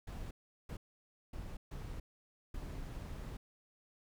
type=noise bursts at uneven times; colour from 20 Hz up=brown; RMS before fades=-44 dBFS; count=5; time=0.07-0.31 / 0.69-0.77 / 1.33-1.57 / 1.71-2 / 2.54-3.37 s; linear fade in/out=5 ms; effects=none